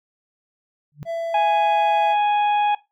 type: tone with exponential growth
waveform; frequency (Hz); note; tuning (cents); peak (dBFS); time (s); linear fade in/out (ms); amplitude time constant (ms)
sine; 146.83; D3; 0; -26; 0.92-1.03; 0; 22
type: tone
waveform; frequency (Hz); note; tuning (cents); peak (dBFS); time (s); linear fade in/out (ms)
triangle; 667; E5; +20; -21; 1.05-2.16; 50
type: harmonic tone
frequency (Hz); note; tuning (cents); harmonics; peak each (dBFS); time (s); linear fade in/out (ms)
830.6; G#5; 0; 1 / 2 / 3 / 4; -16 / -34 / -31 / -35; 1.34-2.75; 5
effects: noise-tail reverb RT60 0.2 s tail -17 dB re dry